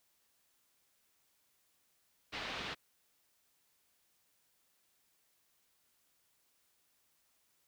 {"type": "low-pass noise", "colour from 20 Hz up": "white", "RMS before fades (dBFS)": -42, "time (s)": [2.32, 2.75], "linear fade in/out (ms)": 20, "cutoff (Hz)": 3800, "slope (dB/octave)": 24, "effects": ["white hiss -75 dBFS RMS until 7.67 s"]}